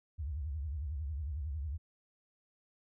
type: tone with vibrato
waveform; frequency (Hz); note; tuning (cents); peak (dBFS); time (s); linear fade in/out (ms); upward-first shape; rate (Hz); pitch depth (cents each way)
sine; 73.42; D2; 0; -35; 0.18-1.78; 20; triangle; 11; 260
effects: none